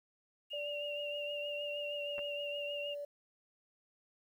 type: tone with vibrato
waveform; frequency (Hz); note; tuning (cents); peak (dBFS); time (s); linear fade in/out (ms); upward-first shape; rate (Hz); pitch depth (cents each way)
sine; 2802; F7; +5; -40; 0.5-2.95; 20; triangle; 6.4; 49
type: tone with pitch glide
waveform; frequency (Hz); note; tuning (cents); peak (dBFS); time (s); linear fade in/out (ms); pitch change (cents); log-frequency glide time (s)
sine; 583 to 578; D5 to D5; -13 to -28; -39; 0.53-3.05; 5; -15; 1.96-2.01
type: clicks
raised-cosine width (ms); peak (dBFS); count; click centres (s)
0.5; -33; 2; 2.182 / 2.191
effects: 11-bit